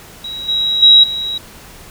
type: tone with level steps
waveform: sine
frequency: 3853 Hz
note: B7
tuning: 44 cents flat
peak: -23 / -13 / -3 / -18 dBFS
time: 0.24-1.38 s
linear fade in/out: 5 ms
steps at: 0.48 / 0.82 / 1.03 s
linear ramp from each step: 10 ms
effects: pink hiss -38 dBFS RMS until 1.9 s